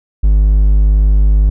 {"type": "tone", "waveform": "triangle", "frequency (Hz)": 51, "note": "G#1", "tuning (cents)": -31, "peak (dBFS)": -4, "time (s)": [0.23, 1.5], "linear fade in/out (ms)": 10, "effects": []}